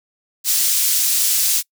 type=high-pass noise; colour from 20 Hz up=pink; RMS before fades=-17 dBFS; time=0.44-1.63 s; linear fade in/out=50 ms; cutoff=5900 Hz; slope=12 dB/octave; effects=noise-tail reverb RT60 0.1 s tail -25 dB re dry